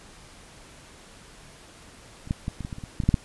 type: clicks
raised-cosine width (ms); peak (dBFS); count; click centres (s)
5; -28 / -12 / -16 / -21 / -20 / -21 / -26 / -23 / -13 / -17 / -6 / -7; 12; 2.274 / 2.309 / 2.481 / 2.607 / 2.649 / 2.728 / 2.784 / 2.838 / 3.002 / 3.037 / 3.09 / 3.142
effects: pink hiss -49 dBFS RMS until 3.24 s + resampled to 24000 Hz